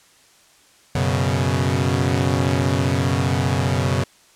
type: chord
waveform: sawtooth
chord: F# suspended fourth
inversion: none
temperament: equal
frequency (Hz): 92.5 / 123.47 / 138.59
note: F#2 / B2 / C#3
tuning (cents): 0 / 0 / 0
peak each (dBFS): -18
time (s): 0.95-4.04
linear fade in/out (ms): 5
effects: white hiss -53 dBFS RMS until 4.35 s + low-pass 9000 Hz 12 dB/octave